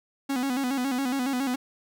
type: tone with vibrato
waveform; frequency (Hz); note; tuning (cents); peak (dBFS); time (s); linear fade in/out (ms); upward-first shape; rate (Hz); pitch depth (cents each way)
45% pulse; 261.8; C4; +1; -25; 0.29-1.56; 10; square; 7.2; 87
effects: none